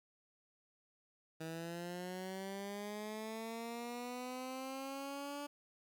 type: linear sweep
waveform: 15% pulse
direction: up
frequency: 159.8 to 290 Hz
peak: -36 dBFS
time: 1.4-5.47 s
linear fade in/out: 10 ms
effects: 13-bit

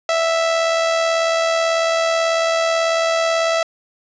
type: tone with amplitude modulation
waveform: sawtooth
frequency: 659 Hz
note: E5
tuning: 1 cent flat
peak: -10 dBFS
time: 0.09-3.63 s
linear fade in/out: 2 ms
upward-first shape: sine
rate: 78.2 Hz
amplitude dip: 35%
effects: resampled to 16000 Hz + 8-bit

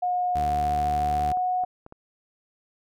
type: tone with pitch glide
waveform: sine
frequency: 721 to 731.9 Hz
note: F#5 to F#5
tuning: -45 to -19 cents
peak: -22 dBFS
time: 0.02-1.65 s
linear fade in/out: 10 ms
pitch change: +26 cents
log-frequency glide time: 0.4-1.22 s
type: tone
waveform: sawtooth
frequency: 74 Hz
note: D2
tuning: 14 cents sharp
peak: -26 dBFS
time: 0.35-1.33 s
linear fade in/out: 10 ms
type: clicks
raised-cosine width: 1 ms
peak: -29 dBFS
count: 7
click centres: 1.111 / 1.196 / 1.321 / 1.372 / 1.637 / 1.864 / 1.924 s
effects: none

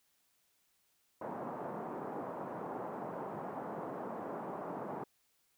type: band-pass noise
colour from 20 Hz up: white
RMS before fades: -42 dBFS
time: 1.21-5.04 s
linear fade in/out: 5 ms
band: 150 to 970 Hz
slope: 24 dB/octave
effects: white hiss -75 dBFS RMS until 5.57 s

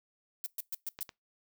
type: noise bursts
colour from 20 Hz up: violet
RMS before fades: -36 dBFS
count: 5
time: 0.44-1.03 s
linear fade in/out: 0 ms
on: 22 ms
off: 120 ms
type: clicks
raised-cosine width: 0.2 ms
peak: -26 / -27 dBFS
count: 2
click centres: 0.989 / 1.092 s
effects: noise-tail reverb RT60 0.2 s tail -23 dB re dry

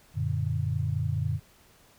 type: chord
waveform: sine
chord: Gb augmented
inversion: none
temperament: equal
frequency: 92.5 / 116.54 / 146.83 Hz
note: Gb2 / Bb2 / D3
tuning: 0 / 0 / 0 cents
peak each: -30 dBFS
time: 0.14-1.4 s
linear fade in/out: 50 ms
effects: pink hiss -59 dBFS RMS until 1.98 s

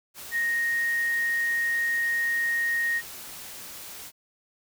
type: tone in noise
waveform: sine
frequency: 1864.7 Hz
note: A#6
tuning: in tune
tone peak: -23 dBFS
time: 0.31-3.02 s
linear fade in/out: 50 ms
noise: white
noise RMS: -41 dBFS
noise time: 0.14-4.12 s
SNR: +15 dB
effects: none

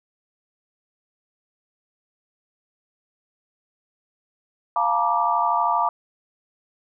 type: chord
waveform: sine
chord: Bb major seventh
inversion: second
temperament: equal with one note detuned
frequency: 698.5 / 880 / 952.5 / 1174.7 Hz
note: F5 / A5 / Bb5 / D6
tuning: 0 / 0 / +37 / 0 cents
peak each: -25 / -25 / -22 / -23 dBFS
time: 4.76-5.89 s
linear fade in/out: 2 ms
effects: none

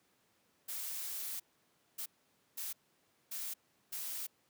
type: noise bursts at uneven times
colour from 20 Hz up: blue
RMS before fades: -41 dBFS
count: 5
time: 0.68-1.4 / 1.98-2.06 / 2.57-2.73 / 3.31-3.54 / 3.92-4.27 s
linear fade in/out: 10 ms
effects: pink hiss -73 dBFS RMS until 4.49 s + high-pass 150 Hz 12 dB/octave

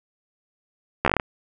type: slowing click train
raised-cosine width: 0.5 ms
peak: -3 dBFS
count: 8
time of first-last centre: 1.05-1.198 s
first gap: 13 ms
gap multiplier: 1.16
effects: none

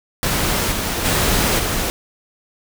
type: noise with level steps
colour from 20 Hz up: pink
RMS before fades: -19 / -22 / -17 / -21 dBFS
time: 0.23-1.9 s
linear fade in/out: 0 ms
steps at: 0.71 / 1.04 / 1.58 s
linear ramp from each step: 20 ms
effects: none

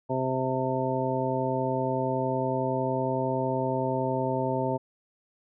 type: harmonic tone with a mistuned harmonic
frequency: 130.81 Hz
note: C3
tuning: in tune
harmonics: 1 / 2 / 3 / 4 / 5 / 7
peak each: -32 / -32 / -32 / -32 / -32 / -32 dBFS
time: 0.09-4.78 s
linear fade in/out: 20 ms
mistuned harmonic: 7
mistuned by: -30 cents
effects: none

